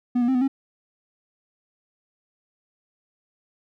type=tone with pitch steps; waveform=triangle; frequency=245.8 / 239.8 / 262.6 / 249.6 / 270.7 Hz; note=B3 / A#3 / C4 / B3 / C#4; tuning=-8 / +49 / +6 / +19 / -41 cents; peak=-16 dBFS; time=0.15-0.48 s; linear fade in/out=10 ms; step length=66 ms; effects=none